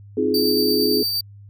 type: chord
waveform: sine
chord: F minor seventh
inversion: second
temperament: just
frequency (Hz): 261.9 / 314.3 / 349.2 / 419.1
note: C4 / Eb4 / F4 / Ab4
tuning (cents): +2 / +18 / 0 / +16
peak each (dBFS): -23 / -25 / -25 / -20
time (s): 0.17-1.03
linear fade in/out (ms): 5
type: tone with tremolo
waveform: 45% pulse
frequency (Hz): 4631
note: D8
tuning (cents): -25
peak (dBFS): -19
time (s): 0.34-1.21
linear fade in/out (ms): 5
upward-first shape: sine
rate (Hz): 8.7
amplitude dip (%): 25
effects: added 101 Hz sine -40 dBFS peak until 1.49 s